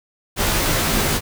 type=noise with comb filter; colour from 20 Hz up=pink; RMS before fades=-19 dBFS; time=0.36-1.21 s; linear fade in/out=50 ms; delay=16 ms; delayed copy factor=-0.7; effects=none